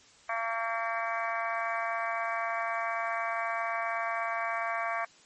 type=harmonic tone; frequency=228 Hz; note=A#3; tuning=38 cents flat; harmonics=3 / 4 / 5 / 6 / 7 / 8 / 9 / 10; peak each=-34 / -40 / -34 / -43 / -38 / -41 / -42 / -39 dBFS; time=0.29-5.05 s; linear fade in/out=5 ms; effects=white hiss -58 dBFS RMS until 5.25 s + MP3 32 kbps